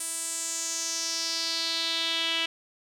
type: tone with band-pass filter sweep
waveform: sawtooth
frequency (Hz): 329.6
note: E4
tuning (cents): 0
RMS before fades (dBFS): -30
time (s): 0-2.46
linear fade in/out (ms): 5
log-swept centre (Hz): 9200 to 3000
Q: 3.9
effects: none